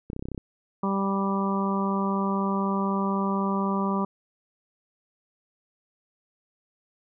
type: clicks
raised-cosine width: 3 ms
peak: -20 dBFS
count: 10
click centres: 0.101 / 0.132 / 0.164 / 0.194 / 0.225 / 0.255 / 0.286 / 0.317 / 0.347 / 0.378 s
type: harmonic tone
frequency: 196 Hz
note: G3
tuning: in tune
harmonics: 1 / 2 / 3 / 4 / 5 / 6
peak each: -25 / -32 / -36 / -37 / -31 / -32 dBFS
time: 0.83-4.05 s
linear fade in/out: 5 ms
effects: none